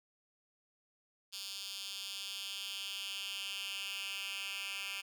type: tone with high-pass filter sweep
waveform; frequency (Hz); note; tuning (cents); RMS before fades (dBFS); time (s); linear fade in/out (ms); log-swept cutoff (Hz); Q
10% pulse; 196.9; G3; +8; -42; 1.32-5.02; 20; 3900 to 2400; 3.1
effects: none